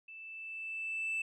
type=tone with level ramp; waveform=sine; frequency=2643 Hz; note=E7; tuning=4 cents sharp; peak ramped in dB=-47 to -29 dBFS; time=0.08-1.22 s; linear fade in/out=5 ms; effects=tanh soft clip ceiling -31 dBFS